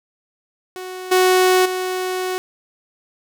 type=tone with level steps; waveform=sawtooth; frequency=369.5 Hz; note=F#4; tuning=2 cents flat; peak=-25 / -8 / -17 dBFS; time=0.76-2.38 s; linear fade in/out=0 ms; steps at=1.11 / 1.65 s; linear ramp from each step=10 ms; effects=none